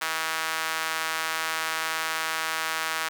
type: tone with high-pass filter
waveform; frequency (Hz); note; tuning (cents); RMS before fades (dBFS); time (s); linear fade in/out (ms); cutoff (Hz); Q
sawtooth; 160.5; E3; -46; -29; 0.01-3.09; 10; 1300; 1.3
effects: none